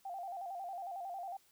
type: tone with vibrato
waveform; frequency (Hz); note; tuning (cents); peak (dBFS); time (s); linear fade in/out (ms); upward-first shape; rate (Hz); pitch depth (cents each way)
sine; 740; F#5; 0; -40; 0.05-1.37; 5; square; 11; 92
effects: white hiss -69 dBFS RMS until 1.51 s